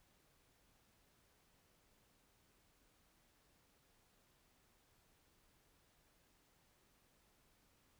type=silence; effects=pink hiss -74 dBFS RMS until 7.99 s